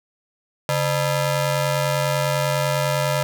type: ring-modulated tone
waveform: sawtooth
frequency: 372 Hz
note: F#4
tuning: 9 cents sharp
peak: -12 dBFS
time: 0.69-3.23 s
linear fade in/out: 0 ms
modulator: 231 Hz
effects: none